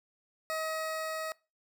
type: tone with level ramp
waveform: 20% pulse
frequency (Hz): 635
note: D#5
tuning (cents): +35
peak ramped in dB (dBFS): -27 to -30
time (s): 0.5-1.32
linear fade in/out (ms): 0
effects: noise-tail reverb RT60 0.3 s tail -23 dB re dry